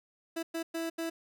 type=tone bursts at uneven times; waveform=30% pulse; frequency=329.6 Hz; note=E4; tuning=in tune; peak=-30 dBFS; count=4; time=0.36-0.43 / 0.54-0.63 / 0.74-0.9 / 0.98-1.1 s; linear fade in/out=10 ms; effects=none